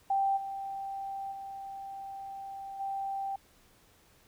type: tone with level steps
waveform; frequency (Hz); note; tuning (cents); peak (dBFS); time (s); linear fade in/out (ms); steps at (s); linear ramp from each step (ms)
sine; 784; G5; 0; -25 / -35 / -39 / -32; 0.1-3.36; 5; 0.36 / 1.31 / 2.79; 20
effects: pink hiss -63 dBFS RMS until 4.27 s